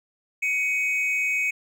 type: tone pair together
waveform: triangle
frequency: 2233 / 2525 Hz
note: C#7 / D#7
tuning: +12 / +25 cents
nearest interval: major second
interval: 213 cents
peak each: -23 / -23 dBFS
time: 0.42-1.51 s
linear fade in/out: 10 ms
effects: none